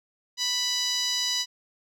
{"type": "tone with band-pass filter", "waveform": "10% pulse", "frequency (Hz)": 987.8, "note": "B5", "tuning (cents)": 0, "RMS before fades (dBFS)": -27, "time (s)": [0.37, 1.46], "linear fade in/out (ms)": 50, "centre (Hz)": 4900, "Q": 1.6, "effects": []}